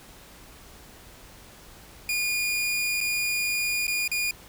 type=tone with dropouts; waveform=sawtooth; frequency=2434 Hz; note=D#7; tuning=39 cents flat; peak=-21 dBFS; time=2.09-4.31 s; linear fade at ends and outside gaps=2 ms; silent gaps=3.006-3.011 / 3.869-3.879 / 4.078-4.115 s; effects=added 50 Hz sine -56 dBFS peak until 4.48 s + pink hiss -49 dBFS RMS until 4.48 s